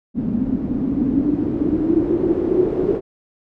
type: noise with low-pass filter sweep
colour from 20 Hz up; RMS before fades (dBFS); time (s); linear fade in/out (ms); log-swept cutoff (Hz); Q
white; -19; 0.14-3.01; 50; 230 to 390; 8.7
effects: none